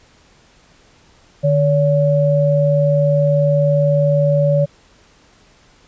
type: tone pair together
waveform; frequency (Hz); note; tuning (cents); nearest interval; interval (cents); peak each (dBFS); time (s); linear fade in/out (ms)
sine; 150 / 569.3; D3 / C#5; +37 / +46; octave + major seventh; 2309; -14; 1.43-4.66; 20
effects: pink hiss -51 dBFS RMS until 5.87 s + resampled to 16000 Hz